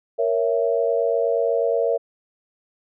sine chord, A# diminished, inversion none, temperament equal with one note detuned, 466.2 / 554.4 / 665.4 Hz, A#4 / C#5 / E5, 0 / 0 / +16 cents, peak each -21 / -23 / -23 dBFS, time 0.18-1.98 s, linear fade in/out 20 ms, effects none

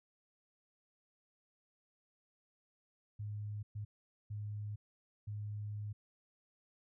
sine tone bursts at uneven times, 104.5 Hz, G#2, 11 cents sharp, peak -39 dBFS, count 4, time 3.19-3.63 / 3.75-3.85 / 4.3-4.76 / 5.27-5.93 s, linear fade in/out 10 ms, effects none

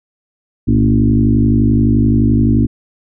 sine tone with frequency modulation, 174.61 Hz, F3, in tune, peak -8 dBFS, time 0.67-2.67 s, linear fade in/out 20 ms, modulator 51.6 Hz, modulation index 2.5, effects none

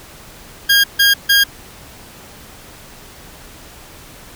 20% pulse tone bursts, 1622 Hz, G#6, 41 cents flat, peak -4 dBFS, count 3, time 0.69-1.44 s, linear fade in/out 10 ms, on 150 ms, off 150 ms, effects pink hiss -39 dBFS RMS until 4.35 s

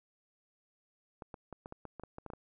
clicks, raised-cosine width 1 ms, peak -30 dBFS, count 12, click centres 1.222 / 1.342 / 1.527 / 1.659 / 1.724 / 1.853 / 1.997 / 2.036 / 2.184 / 2.263 / 2.302 / 2.335 s, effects none

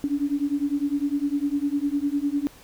sine beating tone pair, 281.4 / 291.3 Hz, C#4 / D4, +26 / -14 cents, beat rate 9.9 Hz, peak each -25 dBFS, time 0.04-2.47 s, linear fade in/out 0 ms, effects pink hiss -50 dBFS RMS until 2.63 s

